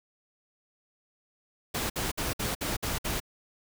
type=noise bursts; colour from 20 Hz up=pink; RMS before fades=-31 dBFS; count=7; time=1.74-3.202 s; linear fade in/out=10 ms; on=160 ms; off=57 ms; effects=none